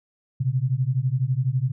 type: beating tone pair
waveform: sine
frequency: 123.47 / 135.47 Hz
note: B2 / C#3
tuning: 0 / -39 cents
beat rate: 12 Hz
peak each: -23 dBFS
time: 0.4-1.72 s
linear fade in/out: 10 ms
effects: none